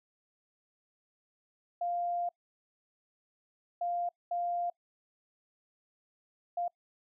sine tone bursts at uneven times, 698.5 Hz, F5, in tune, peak -30 dBFS, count 4, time 1.81-2.29 / 3.81-4.09 / 4.31-4.7 / 6.57-6.68 s, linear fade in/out 5 ms, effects noise-tail reverb RT60 0.1 s tail -25 dB re dry

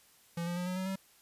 square tone with pitch steps, 170 / 174.17 / 178.45 / 182.83 / 187.32 / 191.92 Hz, F3 / F3 / F3 / F#3 / F#3 / G3, -46 / -4 / +38 / -20 / +22 / -36 cents, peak -34 dBFS, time 0.37-0.958 s, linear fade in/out 5 ms, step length 98 ms, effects white hiss -63 dBFS RMS until 1.21 s + resampled to 32000 Hz

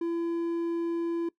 triangle tone, 337.3 Hz, E4, 40 cents sharp, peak -25 dBFS, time 0.01-1.29 s, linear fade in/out 5 ms, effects noise-tail reverb RT60 0.1 s tail -21 dB re dry

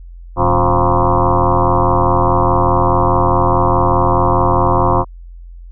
sine tone with frequency modulation, 528 Hz, C5, 16 cents sharp, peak -9 dBFS, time 0.36-5.05 s, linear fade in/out 50 ms, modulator 84.8 Hz, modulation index 7, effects added 43 Hz sine -31 dBFS peak until 5.71 s

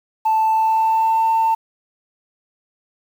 sine tone with pitch glide, 880 to 896.9 Hz, A5 to A5, 0 to +33 cents, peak -12 dBFS, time 0.25-1.55 s, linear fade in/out 10 ms, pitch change +33 cents, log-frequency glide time 0.4-1.27 s, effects tanh soft clip ceiling -11 dBFS + 7-bit

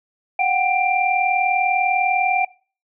sine tone cluster, 731 / 771 / 2369 Hz, F#5 / G5 / D7, -21 / -29 / +14 cents, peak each -20 dBFS, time 0.39-2.45 s, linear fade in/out 5 ms, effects noise-tail reverb RT60 0.4 s tail -23 dB re dry

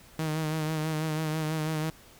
sawtooth tone with vibrato, 156.4 Hz, D#3, 9 cents sharp, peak -24 dBFS, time 0.19-1.9 s, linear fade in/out 2 ms, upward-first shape sine, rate 6.1 Hz, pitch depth 36 cents each way, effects pink hiss -54 dBFS RMS until 2.19 s

